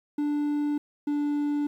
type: tone pair in turn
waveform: triangle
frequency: 293.7 / 292.1 Hz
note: D4 / D4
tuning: 0 / -9 cents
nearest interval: unison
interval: 9 cents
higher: first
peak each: -22 dBFS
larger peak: neither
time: 0.18-0.78 / 1.07-1.67 s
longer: neither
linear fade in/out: 5 ms
effects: 10-bit